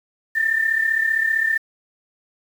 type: tone pair together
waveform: sine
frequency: 1785 / 1820.4 Hz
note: A6 / A#6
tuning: +24 / -42 cents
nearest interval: unison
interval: 34 cents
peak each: -18 / -23 dBFS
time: 0.35-1.58 s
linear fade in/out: 10 ms
effects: 7-bit